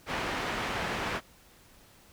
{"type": "low-pass noise", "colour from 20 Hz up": "white", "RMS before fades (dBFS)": -33, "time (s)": [0.06, 1.21], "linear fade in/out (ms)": 50, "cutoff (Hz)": 1900, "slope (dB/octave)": 12, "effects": ["pink hiss -58 dBFS RMS until 2.12 s"]}